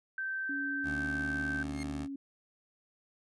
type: tone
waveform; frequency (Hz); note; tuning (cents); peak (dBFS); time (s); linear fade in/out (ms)
sine; 1554; G6; -16; -33; 0.18-1.63; 2
type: tone with pitch glide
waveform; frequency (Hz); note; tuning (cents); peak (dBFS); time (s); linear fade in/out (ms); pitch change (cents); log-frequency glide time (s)
sine; 281.4 to 276.1; C#4 to C#4; +26 to -7; -37; 0.49-2.16; 5; -33; 0.8-1.15
type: tone with vibrato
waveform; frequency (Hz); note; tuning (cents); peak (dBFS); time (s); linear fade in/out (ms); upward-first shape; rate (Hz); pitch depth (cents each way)
15% pulse; 74; D2; +14; -32; 0.83-2.08; 50; square; 5.2; 10
type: tone with exponential growth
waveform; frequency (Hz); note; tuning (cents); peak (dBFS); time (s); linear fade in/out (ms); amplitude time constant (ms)
sawtooth; 2138; C7; +37; -36; 1.65-1.83; 1; 39
effects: resampled to 24000 Hz